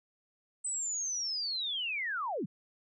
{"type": "linear sweep", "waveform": "sine", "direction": "down", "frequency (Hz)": [8170, 129.9], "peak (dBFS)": -32, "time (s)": [0.64, 2.46], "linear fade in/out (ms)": 10, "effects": []}